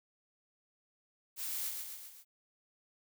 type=noise with echo; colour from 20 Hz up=blue; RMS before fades=-39 dBFS; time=1.36-1.73 s; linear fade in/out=50 ms; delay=130 ms; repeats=4; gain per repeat=-4 dB; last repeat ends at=2.25 s; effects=none